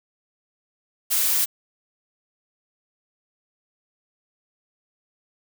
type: noise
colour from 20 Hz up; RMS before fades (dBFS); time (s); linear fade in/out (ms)
blue; -21; 1.1-1.46; 20
effects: none